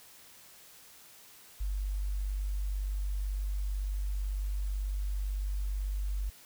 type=tone; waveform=sine; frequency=49 Hz; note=G1; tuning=in tune; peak=-30 dBFS; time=1.6-6.3 s; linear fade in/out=10 ms; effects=white hiss -55 dBFS RMS until 6.45 s